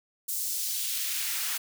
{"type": "noise with high-pass filter sweep", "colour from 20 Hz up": "white", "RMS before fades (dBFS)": -31, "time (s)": [0.28, 1.58], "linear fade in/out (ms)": 10, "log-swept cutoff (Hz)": [7300, 1200], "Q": 0.97, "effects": []}